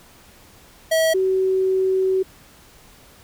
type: tone pair in turn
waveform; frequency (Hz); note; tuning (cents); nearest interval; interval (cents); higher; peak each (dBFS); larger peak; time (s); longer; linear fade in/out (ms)
square / sine; 645 / 378.2; E5 / F#4; -38 / +38; major sixth; 924; first; -16; neither; 0.91-1.14 / 1.14-2.23; second; 10
effects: pink hiss -49 dBFS RMS until 3.23 s